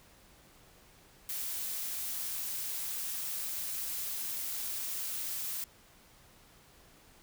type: noise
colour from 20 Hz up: blue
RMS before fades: -37 dBFS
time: 1.29-5.64 s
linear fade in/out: 2 ms
effects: pink hiss -60 dBFS RMS until 7.22 s